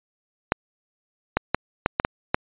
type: clicks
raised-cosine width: 0.5 ms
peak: -3 dBFS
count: 7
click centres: 0.521 / 1.37 / 1.546 / 1.861 / 1.999 / 2.049 / 2.345 s
effects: resampled to 8000 Hz